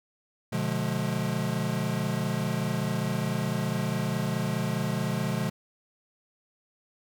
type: chord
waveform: square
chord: B diminished seventh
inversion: none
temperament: just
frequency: 123.47 / 148.16 / 177.8 / 213.4 Hz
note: B2 / D3 / F3 / Ab3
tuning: 0 / +16 / +31 / +47 cents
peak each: -33 dBFS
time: 0.52-5.5 s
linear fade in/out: 10 ms
effects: none